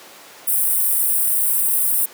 white high-pass noise, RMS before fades -18 dBFS, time 0.47-2.06 s, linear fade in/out 10 ms, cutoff 8400 Hz, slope 96 dB/octave, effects pink hiss -41 dBFS RMS until 2.13 s + high-pass 400 Hz 12 dB/octave

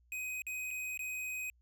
square tone with dropouts, 2511 Hz, D#7, 15 cents sharp, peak -38 dBFS, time 0.12-1.5 s, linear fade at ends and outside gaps 1 ms, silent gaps 0.42-0.467 / 0.707-0.711 / 0.975-0.992 s, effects added 60 Hz sine -65 dBFS peak until 1.61 s

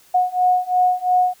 sine beating tone pair, 727 / 729.9 Hz, F#5 / F#5, -31 / -24 cents, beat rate 2.9 Hz, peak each -18 / -17 dBFS, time 0.14-1.34 s, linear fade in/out 10 ms, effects white hiss -52 dBFS RMS until 1.4 s

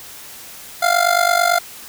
25% pulse tone with amplitude modulation, 698 Hz, F5, 1 cent flat, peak -6 dBFS, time 0.82-1.59 s, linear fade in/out 10 ms, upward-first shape sine, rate 49 Hz, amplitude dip 80%, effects white hiss -37 dBFS RMS until 1.88 s

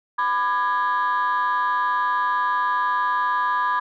sine chord, G# diminished, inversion first, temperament just, 996.7 / 1196.1 / 1661.2 Hz, B5 / D6 / G#6, +16 / +31 / 0 cents, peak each -20 / -23 / -25 dBFS, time 0.18-3.8 s, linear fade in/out 10 ms, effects tanh soft clip ceiling -14 dBFS

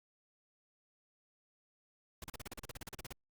pink noise bursts, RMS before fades -45 dBFS, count 16, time 2.22-3.125 s, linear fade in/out 2 ms, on 20 ms, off 39 ms, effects Opus 48 kbps

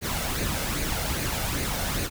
pink noise with flanger, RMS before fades -28 dBFS, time 0.01-2.1 s, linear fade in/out 50 ms, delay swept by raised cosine 0.45 to 1.45 ms, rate 2.5 Hz, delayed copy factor +0.5, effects none

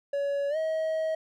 triangle tone with pitch glide, 564 to 636.7 Hz, C#5 to D#5, +30 to +40 cents, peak -24 dBFS, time 0.13-1.15 s, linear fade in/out 5 ms, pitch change +210 cents, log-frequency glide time 0.49-0.57 s, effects none

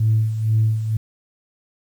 sine tone with tremolo, 110 Hz, A2, in tune, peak -12 dBFS, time 0-0.97 s, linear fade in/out 5 ms, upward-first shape sine, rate 2.1 Hz, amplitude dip 65%, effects tanh soft clip ceiling -9 dBFS + 8-bit

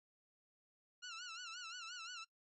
15% pulse tone with vibrato, 1396.9 Hz, F6, in tune, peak -40 dBFS, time 1.02-2.25 s, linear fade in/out 20 ms, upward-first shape sine, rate 5.7 Hz, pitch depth 110 cents each way, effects noise-tail reverb RT60 0.1 s tail -21 dB re dry + MP3 32 kbps

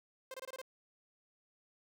sawtooth tone bursts, 523.3 Hz, C5, in tune, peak -39 dBFS, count 6, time 0.31-0.616 s, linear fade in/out 2 ms, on 31 ms, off 24 ms, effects none

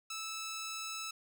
10% pulse tone, 1311 Hz, E6, 10 cents flat, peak -31 dBFS, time 0.1-1.11 s, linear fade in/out 5 ms, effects none

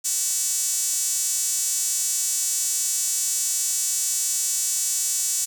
sawtooth tone with high-pass filter, 378.7 Hz, F#4, 40 cents sharp, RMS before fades -24 dBFS, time 0.04-5.46 s, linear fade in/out 20 ms, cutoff 7200 Hz, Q 3.1, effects none

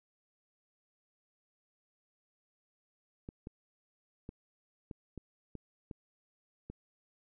clicks, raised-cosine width 3 ms, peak -30 dBFS, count 8, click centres 3.289 / 3.471 / 4.291 / 4.912 / 5.177 / 5.553 / 5.912 / 6.7 s, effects none

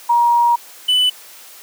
sine / triangle tone pair in turn, 948 / 2994 Hz, A#5 / F#7, +29 / +20 cents, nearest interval octave + minor sixth, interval 1991 cents, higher second, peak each -10 dBFS, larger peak neither, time 0.09-0.56 / 0.88-1.1 s, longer first, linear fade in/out 10 ms, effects white hiss -40 dBFS RMS until 1.62 s + high-pass 400 Hz 12 dB/octave

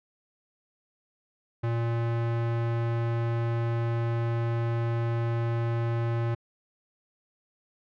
square tone, 116.54 Hz, A#2, in tune, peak -26 dBFS, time 1.63-6.35 s, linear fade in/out 10 ms, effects low-pass 2000 Hz 12 dB/octave

